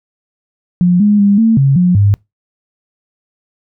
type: tone with pitch steps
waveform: sine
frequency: 177.7 / 207.4 / 201.4 / 224.8 / 137 / 178.9 / 101.2 Hz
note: F3 / G#3 / G3 / A3 / C#3 / F3 / G#2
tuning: +30 / -2 / +47 / +37 / -20 / +42 / -44 cents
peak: -6 dBFS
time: 0.81-2.14 s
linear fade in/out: 0 ms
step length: 190 ms
effects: noise-tail reverb RT60 0.2 s tail -26 dB re dry